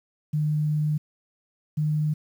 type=tone pair in turn; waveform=sine; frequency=151.4 / 152.13 Hz; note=D#3 / D#3; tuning=-47 / -39 cents; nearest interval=unison; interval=8 cents; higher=second; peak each=-21 dBFS; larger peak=neither; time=0.33-0.98 / 1.77-2.14 s; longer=first; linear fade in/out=10 ms; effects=9-bit